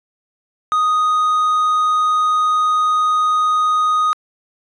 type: tone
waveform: triangle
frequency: 1244.5 Hz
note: D#6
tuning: in tune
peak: -11 dBFS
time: 0.72-4.13 s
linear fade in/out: 0 ms
effects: resampled to 22050 Hz